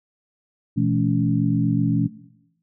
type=tone cluster; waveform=sine; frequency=121.3 / 166.7 / 215.1 / 282.2 Hz; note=B2 / E3 / A3 / C#4; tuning=-31 / +20 / -39 / +31 cents; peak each=-23 dBFS; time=0.76-2.08 s; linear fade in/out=20 ms; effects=noise-tail reverb RT60 0.9 s tail -18 dB re dry